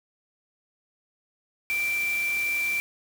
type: tone in noise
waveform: sine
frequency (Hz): 2349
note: D7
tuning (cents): 0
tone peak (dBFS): -24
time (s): 1.7-2.8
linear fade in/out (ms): 0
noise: white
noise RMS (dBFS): -38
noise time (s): 1.7-2.8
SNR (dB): +11
effects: none